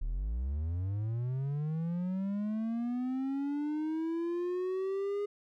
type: linear sweep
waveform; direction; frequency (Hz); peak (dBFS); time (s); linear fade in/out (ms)
triangle; up; 34.08 to 412.2; -29; 0.01-5.26; 10
effects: none